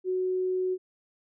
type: tone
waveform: sine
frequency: 370 Hz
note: F#4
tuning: in tune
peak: -25 dBFS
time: 0.04-0.78 s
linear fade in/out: 50 ms
effects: none